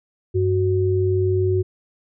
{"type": "tone pair together", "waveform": "sine", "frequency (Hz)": [97.24, 370], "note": ["G2", "F#4"], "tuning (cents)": [-13, 0], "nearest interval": "octave + major seventh", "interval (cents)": 2313, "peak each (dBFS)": -19, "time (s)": [0.34, 1.63], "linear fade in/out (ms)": 20, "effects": []}